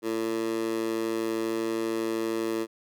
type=tone with high-pass filter; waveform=15% pulse; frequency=112.6 Hz; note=A2; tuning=40 cents sharp; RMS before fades=-29 dBFS; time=0.02-2.67 s; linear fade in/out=50 ms; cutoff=350 Hz; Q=2.5; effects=none